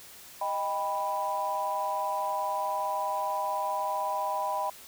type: chord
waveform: sine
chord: Eb augmented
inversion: none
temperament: equal with one note detuned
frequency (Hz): 622.3 / 793.1 / 987.8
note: Eb5 / G5 / B5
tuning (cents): 0 / +20 / 0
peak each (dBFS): -34 / -32 / -30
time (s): 0.41-4.7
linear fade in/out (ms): 5
effects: tanh soft clip ceiling -18 dBFS + white hiss -49 dBFS RMS until 4.87 s